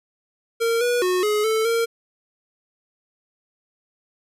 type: tone with pitch steps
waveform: square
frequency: 460.8 / 485 / 364.9 / 421.1 / 440.5 / 460.9 Hz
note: A#4 / B4 / F#4 / G#4 / A4 / A#4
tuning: -20 / -31 / -24 / +24 / +2 / -20 cents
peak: -19 dBFS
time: 0.6-1.86 s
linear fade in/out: 20 ms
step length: 210 ms
effects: resampled to 32000 Hz + 10-bit